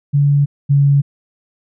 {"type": "tone pair in turn", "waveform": "sine", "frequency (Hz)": [142.9, 141.1], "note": ["D3", "C#3"], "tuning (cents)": [-47, 31], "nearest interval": "unison", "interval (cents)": 22, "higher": "first", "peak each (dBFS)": [-9, -8], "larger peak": "second", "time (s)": [[0.13, 0.46], [0.69, 1.02]], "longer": "neither", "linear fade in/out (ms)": 20, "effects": []}